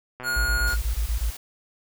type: click train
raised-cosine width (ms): 0.5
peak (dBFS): -22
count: 69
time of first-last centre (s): 0.2-0.74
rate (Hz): 126
type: tone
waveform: square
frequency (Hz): 1434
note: F6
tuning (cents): +45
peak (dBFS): -24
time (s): 0.23-0.77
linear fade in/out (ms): 50
type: tone bursts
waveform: sine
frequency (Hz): 55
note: A1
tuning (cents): 0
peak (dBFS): -21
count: 8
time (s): 0.36-1.305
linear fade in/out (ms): 10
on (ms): 98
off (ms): 23
type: noise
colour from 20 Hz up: white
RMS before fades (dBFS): -39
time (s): 0.67-1.37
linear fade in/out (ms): 5
effects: none